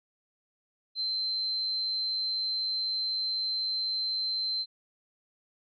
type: tone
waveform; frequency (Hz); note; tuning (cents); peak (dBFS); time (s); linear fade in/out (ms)
sine; 4102; C8; -35; -28; 0.95-4.66; 50
effects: none